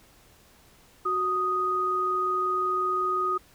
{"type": "tone pair together", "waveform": "sine", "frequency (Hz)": [370, 1244.5], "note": ["F#4", "D#6"], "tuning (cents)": [0, 0], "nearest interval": "octave + major sixth", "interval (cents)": 2100, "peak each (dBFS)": [-31, -24], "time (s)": [1.05, 3.38], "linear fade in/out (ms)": 10, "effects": ["pink hiss -57 dBFS RMS until 3.54 s"]}